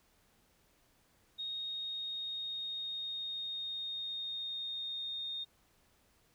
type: tone with pitch glide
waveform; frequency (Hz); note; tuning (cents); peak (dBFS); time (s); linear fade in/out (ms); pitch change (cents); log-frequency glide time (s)
sine; 3729 to 3680; A#7 to A#7; 0 to -23; -37; 1.38-5.45; 20; -23; 1.54-5.28
effects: pink hiss -70 dBFS RMS until 6.34 s